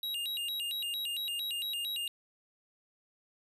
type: tone with vibrato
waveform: square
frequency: 3295 Hz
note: G#7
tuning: 14 cents flat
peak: -34 dBFS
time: 0.03-2.08 s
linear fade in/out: 2 ms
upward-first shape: square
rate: 4.4 Hz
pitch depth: 270 cents each way
effects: none